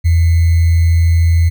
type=tone with sample-and-hold; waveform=sine; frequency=83.5 Hz; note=E2; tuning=23 cents sharp; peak=-7 dBFS; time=0.04-1.5 s; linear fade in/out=20 ms; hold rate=2100 Hz; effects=none